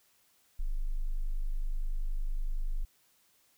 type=tone; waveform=sine; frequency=25.33 Hz; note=G#0; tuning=42 cents flat; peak=-28 dBFS; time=0.59-2.85 s; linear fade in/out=10 ms; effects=white hiss -68 dBFS RMS until 3.57 s